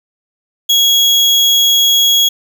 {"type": "tone", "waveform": "35% pulse", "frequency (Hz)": 3322, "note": "G#7", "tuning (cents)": 0, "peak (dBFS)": -6, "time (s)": [0.69, 2.29], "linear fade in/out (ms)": 10, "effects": []}